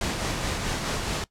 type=noise with tremolo; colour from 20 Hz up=pink; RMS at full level=-27 dBFS; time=0.01-1.24 s; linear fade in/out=2 ms; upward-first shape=sine; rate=4.7 Hz; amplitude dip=30%; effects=noise-tail reverb RT60 0.1 s tail -19 dB re dry + low-pass 8000 Hz 12 dB/octave